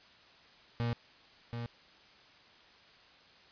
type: tone with echo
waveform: 35% pulse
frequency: 118.1 Hz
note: A#2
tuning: 23 cents sharp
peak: -29 dBFS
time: 0.8-0.93 s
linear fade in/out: 0 ms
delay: 730 ms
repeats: 1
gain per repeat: -6 dB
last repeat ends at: 1.66 s
effects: white hiss -59 dBFS RMS until 3.51 s + resampled to 11025 Hz